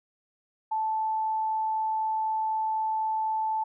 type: tone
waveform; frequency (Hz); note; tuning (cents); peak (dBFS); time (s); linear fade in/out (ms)
sine; 876; A5; -8; -25; 0.71-3.64; 10
effects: none